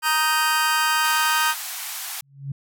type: chord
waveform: sawtooth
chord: Eb major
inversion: second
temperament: just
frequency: 933.4 / 1244.5 / 1555.6 Hz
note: Bb5 / Eb6 / G6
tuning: +2 / 0 / -14 cents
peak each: -19 dBFS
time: 0.02-1.55 s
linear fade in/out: 50 ms
type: band-pass noise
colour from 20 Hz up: white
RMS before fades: -32 dBFS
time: 1.04-2.21 s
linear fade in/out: 5 ms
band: 680 to 16000 Hz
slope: 96 dB/octave
type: tone with exponential growth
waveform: sine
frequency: 138.59 Hz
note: C#3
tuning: in tune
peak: -23 dBFS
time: 2.22-2.52 s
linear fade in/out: 5 ms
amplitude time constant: 64 ms
effects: none